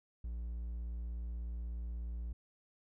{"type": "tone", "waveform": "triangle", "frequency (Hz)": 58.27, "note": "A#1", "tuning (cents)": 0, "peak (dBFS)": -36, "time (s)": [0.24, 2.33], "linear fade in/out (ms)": 5, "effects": []}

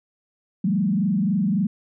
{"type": "tone with frequency modulation", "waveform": "sine", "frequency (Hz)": 196, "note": "G3", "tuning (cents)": 0, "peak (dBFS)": -18, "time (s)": [0.64, 1.67], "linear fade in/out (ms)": 5, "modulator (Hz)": 23.6, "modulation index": 1.2, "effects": []}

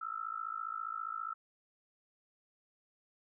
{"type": "tone with amplitude modulation", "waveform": "sine", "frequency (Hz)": 1318.5, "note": "E6", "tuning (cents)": 0, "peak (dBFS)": -33, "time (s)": [0.01, 1.34], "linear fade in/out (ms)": 10, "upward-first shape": "sine", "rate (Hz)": 54.9, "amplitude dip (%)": 95, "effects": []}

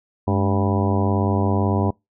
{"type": "harmonic tone with a mistuned harmonic", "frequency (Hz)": 98, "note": "G2", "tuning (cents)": 0, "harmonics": [1, 2, 3, 4, 5, 6, 7, 8, 9, 10], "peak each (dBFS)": [-20, -23, -26, -27, -31, -31, -31, -31, -34, -30], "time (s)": [0.27, 1.91], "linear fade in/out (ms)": 10, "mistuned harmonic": 2, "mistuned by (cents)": 110, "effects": ["noise-tail reverb RT60 0.2 s tail -25 dB re dry"]}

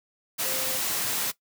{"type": "tone in noise", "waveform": "sine", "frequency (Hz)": 523.3, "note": "C5", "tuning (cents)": 0, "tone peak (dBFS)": -37, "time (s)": [0.44, 0.78], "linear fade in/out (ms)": 20, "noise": "white", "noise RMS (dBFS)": -28, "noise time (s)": [0.38, 1.32], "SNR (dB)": -12, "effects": ["noise-tail reverb RT60 0.1 s tail -18 dB re dry", "high-pass 100 Hz 12 dB/octave"]}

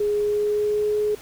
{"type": "tone with pitch glide", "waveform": "sine", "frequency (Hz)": [415.3, 420.9], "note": ["G#4", "G#4"], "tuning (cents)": [0, 23], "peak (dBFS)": -19, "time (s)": [0, 1.15], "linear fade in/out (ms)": 5, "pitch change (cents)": 23, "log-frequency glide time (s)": [0.14, 0.89], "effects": ["pink hiss -44 dBFS RMS until 1.21 s"]}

